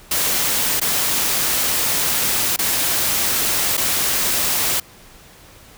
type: noise with dropouts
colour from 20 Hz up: white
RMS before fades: -19 dBFS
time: 0.11-4.8 s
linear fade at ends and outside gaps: 5 ms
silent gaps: 0.799-0.814 / 2.563-2.588 / 3.77-3.776 s
effects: pink hiss -45 dBFS RMS until 5.77 s